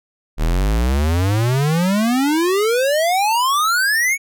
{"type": "exponential sweep", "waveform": "square", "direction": "up", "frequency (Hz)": [36.81, 2272], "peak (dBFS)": -15, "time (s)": [0.37, 4.18], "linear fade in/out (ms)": 50, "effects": []}